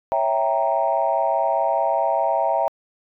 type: chord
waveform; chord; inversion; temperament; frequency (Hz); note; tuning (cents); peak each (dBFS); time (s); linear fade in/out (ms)
sine; C# diminished seventh; none; equal; 554.4 / 659.3 / 784 / 932.3; C#5 / E5 / G5 / Bb5; 0 / 0 / 0 / 0; -25 / -21 / -23 / -23; 0.12-2.68; 0
effects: tanh soft clip ceiling -8 dBFS